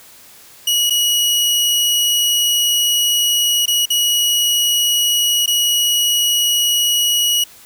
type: tone with dropouts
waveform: sawtooth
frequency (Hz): 2911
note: F#7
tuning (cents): -29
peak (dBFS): -10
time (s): 0.67-7.44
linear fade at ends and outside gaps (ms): 5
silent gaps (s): 0.898-0.905 / 3.658-3.678 / 3.856-3.902 / 5.461-5.476
effects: white hiss -43 dBFS RMS until 7.65 s